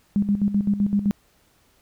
sine tone with tremolo, 202.8 Hz, G#3, 41 cents flat, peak -16 dBFS, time 0.16-1.11 s, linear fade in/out 0 ms, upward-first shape square, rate 7.8 Hz, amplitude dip 70%, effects pink hiss -61 dBFS RMS until 1.81 s

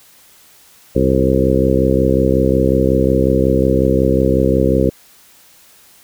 harmonic tone with a mistuned harmonic, 65.5 Hz, C2, 2 cents sharp, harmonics 1 / 2 / 3 / 4 / 5 / 6 / 7 / 8, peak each -19 / -19 / -19 / -19 / -19 / -19 / -19 / -19 dBFS, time 0.95-4.9 s, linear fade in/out 10 ms, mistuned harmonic 8, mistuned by +17 cents, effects white hiss -47 dBFS RMS until 6.03 s

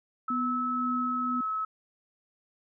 sine tone with pitch glide, 1300 to 1292.5 Hz, E6 to E6, -24 to -34 cents, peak -28 dBFS, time 0.28-1.65 s, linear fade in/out 5 ms, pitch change -10 cents, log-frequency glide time 0.71-0.94 s
sine tone with tremolo, 247.3 Hz, B3, 3 cents sharp, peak -29 dBFS, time 0.3-1.41 s, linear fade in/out 5 ms, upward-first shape sine, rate 2 Hz, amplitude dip 35%
effects none

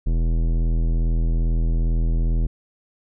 sine tone with tanh clipping, 41.2 Hz, E1, in tune, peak -19 dBFS, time 0.06-2.47 s, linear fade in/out 10 ms, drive 16 dB, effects none

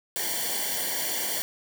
white noise with comb filter, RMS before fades -29 dBFS, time 0.16-1.42 s, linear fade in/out 0 ms, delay 0.78 ms, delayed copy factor -0.9, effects none

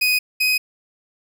30% pulse tone pair in turn, 2498 / 2511 Hz, D#7 / D#7, +6 / +15 cents, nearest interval unison, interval 9 cents, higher second, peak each -13 dBFS, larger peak neither, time 0.01-0.19 / 0.4-0.58 s, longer neither, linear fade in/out 10 ms, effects none

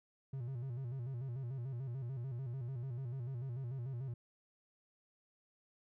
triangle tone with vibrato, 126.6 Hz, B2, 43 cents sharp, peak -37 dBFS, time 0.33-4.14 s, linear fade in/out 5 ms, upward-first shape square, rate 6.8 Hz, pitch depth 110 cents each way, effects none

